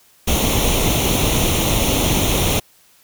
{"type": "noise with comb filter", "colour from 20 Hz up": "pink", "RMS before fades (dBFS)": -17, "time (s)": [0.27, 2.6], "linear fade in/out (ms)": 10, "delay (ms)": 0.31, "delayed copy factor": 0.7, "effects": ["white hiss -53 dBFS RMS until 3.03 s"]}